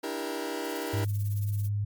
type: chord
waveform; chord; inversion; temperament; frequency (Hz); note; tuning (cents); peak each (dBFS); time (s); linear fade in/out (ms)
sawtooth; E half-diminished seventh; third; just; 296.7 / 329.6 / 395.6 / 474.7; D4 / E4 / G4 / Bb4; +18 / 0 / +16 / +31; -33; 0.03-1.05; 10
type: noise with tremolo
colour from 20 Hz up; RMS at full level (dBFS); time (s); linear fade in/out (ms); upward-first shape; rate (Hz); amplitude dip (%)
violet; -42; 0.64-1.69; 5; triangle; 18; 90
type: tone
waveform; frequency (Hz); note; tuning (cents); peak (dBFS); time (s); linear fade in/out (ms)
sine; 102.8; G#2; -17; -26; 0.93-1.85; 10
effects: MP3 96 kbps